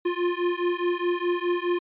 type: beating tone pair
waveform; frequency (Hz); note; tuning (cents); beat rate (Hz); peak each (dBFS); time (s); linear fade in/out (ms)
square; 349.2 / 354; F4 / F4; 0 / +23; 4.8; -27; 0.05-1.79; 10
effects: resampled to 8000 Hz